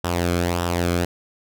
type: tone with flanger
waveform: sawtooth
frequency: 87 Hz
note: F2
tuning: 6 cents flat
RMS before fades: -22 dBFS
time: 0.04-1.05 s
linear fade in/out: 5 ms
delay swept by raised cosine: 0.45 to 1.09 ms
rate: 1.7 Hz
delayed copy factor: -0.6
effects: none